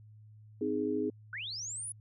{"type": "chord", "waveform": "sine", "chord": "Ab major", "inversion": "first", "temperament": "equal with one note detuned", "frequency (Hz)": [257.9, 311.1, 415.3], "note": ["C4", "Eb4", "Ab4"], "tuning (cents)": [-25, 0, 0], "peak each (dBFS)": [-35, -34, -33], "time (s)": [0.61, 1.1], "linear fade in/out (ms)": 5}
{"type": "linear sweep", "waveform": "sine", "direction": "up", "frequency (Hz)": [1396.9, 10470], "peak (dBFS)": -37, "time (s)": [1.33, 1.92], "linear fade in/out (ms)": 2}
{"effects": ["added 107 Hz sine -52 dBFS peak until 2 s"]}